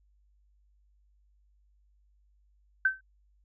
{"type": "tone with exponential decay", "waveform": "sine", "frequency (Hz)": 1542, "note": "G6", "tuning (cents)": -29, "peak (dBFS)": -18, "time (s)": [2.85, 3.01], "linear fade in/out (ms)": 5, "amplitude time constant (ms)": 33, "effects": ["added 50 Hz sine -63 dBFS peak until 3.44 s"]}